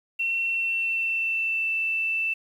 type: tone with pitch glide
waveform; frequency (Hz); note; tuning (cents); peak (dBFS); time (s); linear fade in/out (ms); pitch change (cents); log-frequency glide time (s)
sine; 2713 to 2659; E7 to E7; +49 to +14; -23; 0.19-2.34; 10; -35; 0.47-1.72
effects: 9-bit